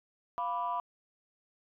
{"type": "chord", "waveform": "sine", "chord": "B diminished", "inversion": "second", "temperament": "equal", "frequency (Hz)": [698.5, 987.8, 1174.7], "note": ["F5", "B5", "D6"], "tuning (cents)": [0, 0, 0], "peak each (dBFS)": [-36, -32, -37], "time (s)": [0.38, 0.8], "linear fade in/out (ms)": 0, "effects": ["tanh soft clip ceiling -24 dBFS"]}